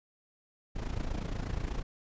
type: noise with amplitude modulation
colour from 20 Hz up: brown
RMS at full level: -31 dBFS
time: 0.75-1.83 s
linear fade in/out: 20 ms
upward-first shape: sine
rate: 28.2 Hz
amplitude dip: 75%
effects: resampled to 16000 Hz